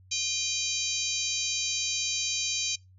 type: harmonic tone with a mistuned harmonic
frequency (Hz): 784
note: G5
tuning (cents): 0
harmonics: 3 / 4 / 5 / 6 / 7 / 8 / 9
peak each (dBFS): -36 / -37 / -34 / -36 / -38 / -32 / -38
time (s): 0.11-2.76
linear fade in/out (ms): 10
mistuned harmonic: 3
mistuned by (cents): +62
effects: noise-tail reverb RT60 0.2 s tail -23 dB re dry + added 93 Hz sine -53 dBFS peak until 2.98 s